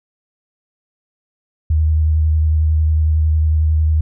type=tone with vibrato; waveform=sine; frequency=78 Hz; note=D#2; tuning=5 cents sharp; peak=-11 dBFS; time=1.7-4.01 s; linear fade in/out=5 ms; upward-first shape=triangle; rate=11 Hz; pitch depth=26 cents each way; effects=none